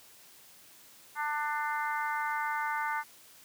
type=harmonic tone; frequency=297.8 Hz; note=D4; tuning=24 cents sharp; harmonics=3 / 4 / 5 / 6 / 7; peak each=-33 / -37 / -36 / -41 / -40 dBFS; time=1.15-3.04 s; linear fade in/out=50 ms; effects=white hiss -56 dBFS RMS until 3.44 s + high-pass 80 Hz 12 dB/octave